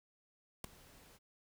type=noise with ADSR envelope; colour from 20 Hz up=pink; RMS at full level=-37 dBFS; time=0.64-1.19 s; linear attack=3 ms; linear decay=5 ms; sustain=-24 dB; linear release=35 ms; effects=none